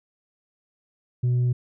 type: tone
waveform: sine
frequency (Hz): 123.47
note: B2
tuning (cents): 0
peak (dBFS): -16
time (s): 1.23-1.53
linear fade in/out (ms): 10
effects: tanh soft clip ceiling -18 dBFS